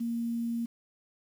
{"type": "tone with quantisation", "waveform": "sine", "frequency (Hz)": 233.1, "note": "A#3", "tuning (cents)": 0, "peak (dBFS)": -29, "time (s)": [0, 0.66], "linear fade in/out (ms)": 10, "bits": 9, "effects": []}